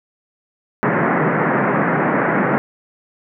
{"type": "band-pass noise", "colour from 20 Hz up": "pink", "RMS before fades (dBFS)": -17, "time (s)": [0.83, 2.58], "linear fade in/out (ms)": 0, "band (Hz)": [140, 2000], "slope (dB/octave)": 48, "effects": []}